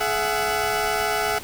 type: tone cluster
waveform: 20% pulse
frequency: 424 / 673 / 744 Hz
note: G#4 / E5 / F#5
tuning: +36 / +36 / +9 cents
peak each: -21 dBFS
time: 0-1.39 s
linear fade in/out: 10 ms
effects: pink hiss -38 dBFS RMS until 1.43 s